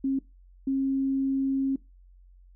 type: tone bursts at uneven times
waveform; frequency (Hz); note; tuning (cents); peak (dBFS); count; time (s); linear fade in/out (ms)
sine; 270; C#4; -45; -23; 2; 0.04-0.19 / 0.67-1.76; 5
effects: noise-tail reverb RT60 0.2 s tail -20 dB re dry + added 45 Hz sine -51 dBFS peak until 2.55 s